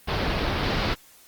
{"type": "low-pass noise", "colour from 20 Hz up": "pink", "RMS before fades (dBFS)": -25, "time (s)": [0.07, 0.95], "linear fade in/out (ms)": 20, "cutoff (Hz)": 4900, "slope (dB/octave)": 48, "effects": ["white hiss -53 dBFS RMS until 1.27 s", "Opus 32 kbps"]}